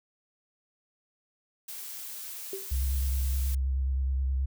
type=noise; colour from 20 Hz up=blue; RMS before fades=-40 dBFS; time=1.68-3.55 s; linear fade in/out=5 ms
type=tone with exponential decay; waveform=sine; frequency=389.5 Hz; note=G4; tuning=11 cents flat; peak=-30 dBFS; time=2.53-2.71 s; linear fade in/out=2 ms; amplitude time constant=39 ms
type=tone with vibrato; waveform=sine; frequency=66.3 Hz; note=C2; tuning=23 cents sharp; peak=-25 dBFS; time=2.71-4.46 s; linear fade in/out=10 ms; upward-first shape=square; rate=9.5 Hz; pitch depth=25 cents each way
effects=none